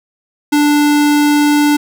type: tone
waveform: square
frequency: 293.9 Hz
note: D4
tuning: 1 cent sharp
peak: -9 dBFS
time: 0.52-1.77 s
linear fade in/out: 10 ms
effects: none